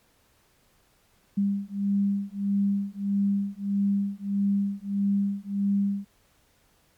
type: beating tone pair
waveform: sine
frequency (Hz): 198.9 / 200.5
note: G3 / G3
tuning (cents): +25 / +39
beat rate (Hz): 1.6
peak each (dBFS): -26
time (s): 1.37-6.05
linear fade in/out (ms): 10
effects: pink hiss -64 dBFS RMS until 6.97 s + MP3 96 kbps